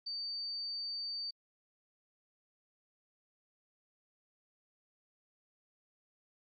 sine tone, 4600 Hz, D8, 37 cents flat, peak -37 dBFS, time 0.06-1.31 s, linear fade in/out 10 ms, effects AAC 64 kbps

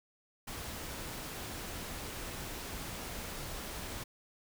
pink noise, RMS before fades -42 dBFS, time 0.47-4.04 s, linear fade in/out 10 ms, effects none

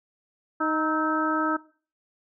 harmonic tone with a mistuned harmonic, 311.1 Hz, D#4, in tune, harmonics 1 / 2 / 3 / 4 / 5, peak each -27 / -32 / -31 / -26 / -32 dBFS, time 0.6-1.57 s, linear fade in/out 10 ms, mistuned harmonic 4, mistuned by +68 cents, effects noise-tail reverb RT60 0.4 s tail -19 dB re dry

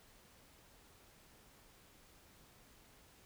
silence, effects pink hiss -64 dBFS RMS until 3.25 s

